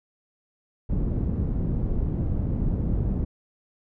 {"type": "low-pass noise", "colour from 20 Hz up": "pink", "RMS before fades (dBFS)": -25, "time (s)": [0.89, 3.25], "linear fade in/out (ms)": 10, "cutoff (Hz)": 230, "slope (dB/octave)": 12, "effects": []}